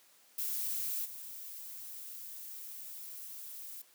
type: noise with level steps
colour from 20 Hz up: violet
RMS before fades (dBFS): -36 / -46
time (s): 0.38-3.82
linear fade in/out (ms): 5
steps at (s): 1.04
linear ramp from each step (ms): 20
effects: white hiss -64 dBFS RMS until 3.94 s + high-pass 200 Hz 12 dB/octave